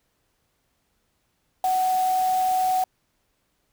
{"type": "tone in noise", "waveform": "sine", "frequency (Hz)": 745, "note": "F#5", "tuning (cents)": 12, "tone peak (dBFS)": -19, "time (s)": [1.64, 2.84], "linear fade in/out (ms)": 2, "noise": "white", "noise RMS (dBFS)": -37, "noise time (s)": [1.64, 2.84], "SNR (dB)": 15, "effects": ["pink hiss -71 dBFS RMS until 3.72 s"]}